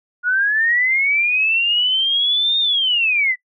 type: linear two-way sweep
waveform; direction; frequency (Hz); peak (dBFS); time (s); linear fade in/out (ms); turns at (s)
sine; up then down; 1427 to 3689 to 1949; -14; 0.23-3.36; 50; 2.59
effects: noise-tail reverb RT60 0.1 s tail -21 dB re dry